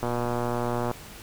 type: click train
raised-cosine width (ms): 1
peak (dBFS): -14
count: 107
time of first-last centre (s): 0.03-0.913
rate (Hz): 120
effects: pink hiss -44 dBFS RMS until 1.22 s

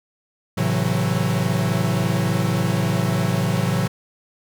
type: chord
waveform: 45% pulse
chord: F# half-diminished seventh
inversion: first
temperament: equal with one note detuned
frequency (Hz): 110 / 133.48 / 164.81 / 185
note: A2 / C3 / E3 / F#3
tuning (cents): 0 / +35 / 0 / 0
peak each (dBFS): -24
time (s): 0.57-3.88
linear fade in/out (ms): 10
effects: none

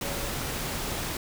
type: tone in noise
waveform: sine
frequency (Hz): 562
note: C#5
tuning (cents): +24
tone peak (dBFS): -39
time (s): 0.03-0.29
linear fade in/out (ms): 2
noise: pink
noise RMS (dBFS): -32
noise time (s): 0.01-1.17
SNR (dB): -10
effects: none

